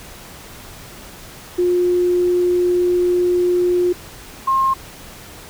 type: tone pair in turn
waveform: sine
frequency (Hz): 356.1 / 1067.1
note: F4 / C6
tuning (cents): +34 / +34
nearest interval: octave + perfect fifth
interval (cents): 1900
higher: second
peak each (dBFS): -13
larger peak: neither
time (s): 1.58-3.93 / 4.47-4.74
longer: first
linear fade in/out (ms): 10
effects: pink hiss -38 dBFS RMS until 5.49 s